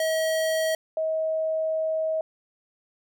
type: tone pair in turn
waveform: square / sine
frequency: 639 / 636 Hz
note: D#5 / D#5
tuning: +46 / +38 cents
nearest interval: unison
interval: 8 cents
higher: first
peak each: -23 dBFS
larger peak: neither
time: 0-0.75 / 0.97-2.21 s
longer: second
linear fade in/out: 2 ms
effects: none